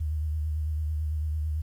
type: tone with vibrato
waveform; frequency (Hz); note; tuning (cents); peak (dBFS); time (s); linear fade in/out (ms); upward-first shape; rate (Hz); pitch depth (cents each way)
sine; 76.9; D#2; -20; -26; 0-1.62; 10; triangle; 9; 57
effects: 10-bit